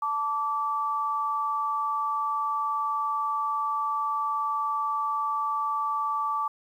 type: tone pair together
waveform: sine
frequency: 880 / 1159.4 Hz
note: A5 / D6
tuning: 0 / -23 cents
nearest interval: perfect fourth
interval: 477 cents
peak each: -31 / -26 dBFS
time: 0.02-6.48 s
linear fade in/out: 5 ms
effects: 10-bit